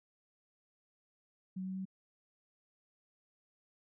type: tone with pitch steps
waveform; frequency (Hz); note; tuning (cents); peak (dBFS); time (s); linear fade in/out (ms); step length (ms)
sine; 187.1 / 188.51 / 189.93; F#3 / F#3 / F#3; +20 / +33 / +46; -37; 1.56-1.854; 10; 98
effects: none